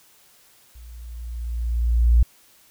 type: tone with level ramp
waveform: sine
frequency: 58.5 Hz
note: A#1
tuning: 7 cents sharp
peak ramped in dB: -40 to -10 dBFS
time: 0.75-2.23 s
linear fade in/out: 5 ms
effects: white hiss -55 dBFS RMS until 2.7 s